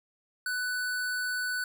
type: tone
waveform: square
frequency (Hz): 1492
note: F#6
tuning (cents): +14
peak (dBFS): -30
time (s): 0.46-1.64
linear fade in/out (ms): 2
effects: none